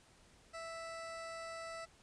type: tone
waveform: 20% pulse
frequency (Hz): 659.3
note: E5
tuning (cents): 0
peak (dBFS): -39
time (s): 0.53-1.86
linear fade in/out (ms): 20
effects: pink hiss -65 dBFS RMS until 2.02 s + resampled to 22050 Hz